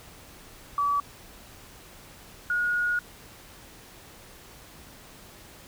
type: tone pair in turn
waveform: sine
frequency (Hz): 1146 / 1443.9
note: D6 / F#6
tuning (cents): -43 / -43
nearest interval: major third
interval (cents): 400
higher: second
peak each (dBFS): -22 / -23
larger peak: first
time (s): 0.78-1 / 2.5-2.99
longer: second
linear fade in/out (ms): 2
effects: pink hiss -49 dBFS RMS until 5.67 s